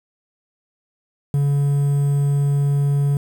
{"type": "tone", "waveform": "triangle", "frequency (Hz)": 142.1, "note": "C#3", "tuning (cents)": 43, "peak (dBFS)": -13, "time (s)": [1.34, 3.17], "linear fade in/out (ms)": 2, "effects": ["7-bit"]}